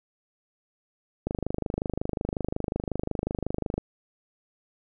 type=click train; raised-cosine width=2 ms; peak=-14 dBFS; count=65; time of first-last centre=1.27-3.78 s; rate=25.5 Hz; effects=none